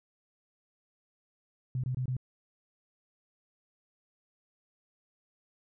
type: tone bursts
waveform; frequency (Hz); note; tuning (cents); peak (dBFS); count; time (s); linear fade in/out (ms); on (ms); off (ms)
sine; 127.6; C3; -43; -29; 4; 1.75-2.167; 2; 87; 23
effects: none